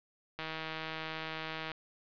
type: click train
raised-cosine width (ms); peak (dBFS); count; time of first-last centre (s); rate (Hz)
0.3; -23; 212; 0.39-1.717; 159
effects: resampled to 11025 Hz + 9-bit